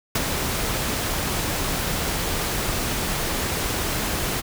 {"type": "noise with ADSR envelope", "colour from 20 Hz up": "pink", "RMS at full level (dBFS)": -20, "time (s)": [0.15, 4.42], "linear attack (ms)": 6, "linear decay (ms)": 32, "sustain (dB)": -5, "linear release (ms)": 30, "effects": []}